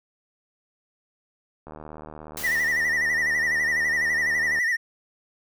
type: click train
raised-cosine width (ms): 1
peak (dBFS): -26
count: 225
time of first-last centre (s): 1.67-4.587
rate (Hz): 76.8
type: noise with exponential decay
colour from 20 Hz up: white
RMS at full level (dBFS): -32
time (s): 2.37-3.34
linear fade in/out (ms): 2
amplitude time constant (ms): 210
type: tone with vibrato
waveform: triangle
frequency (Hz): 1895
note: A#6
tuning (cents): +28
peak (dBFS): -19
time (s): 2.43-4.77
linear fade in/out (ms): 20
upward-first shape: sine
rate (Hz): 12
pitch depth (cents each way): 89
effects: none